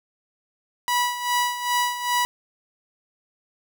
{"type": "tone with tremolo", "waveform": "sawtooth", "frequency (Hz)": 977, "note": "B5", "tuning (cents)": -19, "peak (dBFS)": -15, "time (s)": [0.88, 2.25], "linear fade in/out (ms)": 0, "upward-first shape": "sine", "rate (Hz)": 2.5, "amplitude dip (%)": 70, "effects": []}